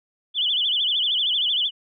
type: tone with vibrato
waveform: sine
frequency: 3215 Hz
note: G7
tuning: 43 cents sharp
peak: -19 dBFS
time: 0.34-1.71 s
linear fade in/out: 50 ms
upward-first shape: sine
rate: 13 Hz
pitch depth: 170 cents each way
effects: none